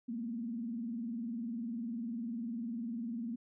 sine tone with vibrato, 233.1 Hz, A#3, in tune, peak -36 dBFS, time 0.08-3.36 s, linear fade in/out 10 ms, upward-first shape triangle, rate 20 Hz, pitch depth 180 cents each way, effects none

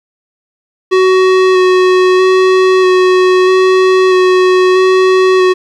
square tone with vibrato, 371.6 Hz, F#4, 7 cents sharp, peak -6 dBFS, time 0.91-5.54 s, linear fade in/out 20 ms, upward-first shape square, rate 0.78 Hz, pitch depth 11 cents each way, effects low-pass 4000 Hz 12 dB/octave + 8-bit

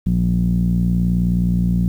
sawtooth tone with low-pass filter, 59.2 Hz, A#1, 27 cents sharp, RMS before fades -17 dBFS, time 0.06-1.88 s, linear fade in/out 0 ms, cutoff 190 Hz, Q 6.4, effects 8-bit

